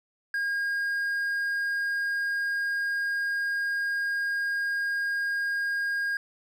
triangle tone, 1624 Hz, G#6, 39 cents flat, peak -24 dBFS, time 0.34-6.17 s, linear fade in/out 2 ms, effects none

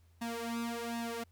sawtooth tone with flanger, 233.1 Hz, A#3, in tune, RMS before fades -38 dBFS, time 0.21-1.24 s, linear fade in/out 10 ms, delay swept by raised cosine 1.1 to 3.5 ms, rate 1.3 Hz, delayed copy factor +0.85, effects added 84 Hz sine -61 dBFS peak until 1.31 s + pink hiss -74 dBFS RMS until 1.31 s

